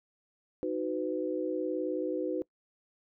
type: chord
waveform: sine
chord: B major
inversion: first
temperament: equal with one note detuned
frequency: 311.1 / 370 / 502.2 Hz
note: D#4 / F#4 / B4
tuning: 0 / 0 / +29 cents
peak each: -34 dBFS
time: 0.63-2.42 s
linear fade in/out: 0 ms
effects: noise-tail reverb RT60 0.1 s tail -23 dB re dry